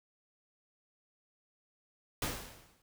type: noise with exponential decay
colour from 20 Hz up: pink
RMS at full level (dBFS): -33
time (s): 2.22-2.82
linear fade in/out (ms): 2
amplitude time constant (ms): 130
effects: none